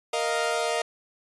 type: chord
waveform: sawtooth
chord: Bb suspended fourth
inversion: none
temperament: equal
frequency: 466.2 / 622.3 / 698.5 Hz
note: Bb4 / Eb5 / F5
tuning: 0 / 0 / 0 cents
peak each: -25 dBFS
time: 0.13-0.82 s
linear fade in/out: 5 ms
effects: resampled to 24000 Hz